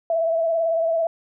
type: tone with vibrato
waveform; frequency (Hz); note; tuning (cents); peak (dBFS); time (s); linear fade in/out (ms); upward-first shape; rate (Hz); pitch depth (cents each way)
sine; 659.3; E5; 0; -18; 0.1-1.07; 2; sine; 18; 37
effects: none